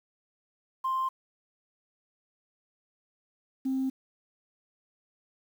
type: tone pair in turn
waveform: sine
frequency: 1049 / 264.2 Hz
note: C6 / C4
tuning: +4 / +17 cents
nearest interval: 2 octaves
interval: 2387 cents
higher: first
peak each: -25 dBFS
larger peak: neither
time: 0.84-1.09 / 3.65-3.9 s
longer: neither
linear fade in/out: 10 ms
effects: tanh soft clip ceiling -23 dBFS + 9-bit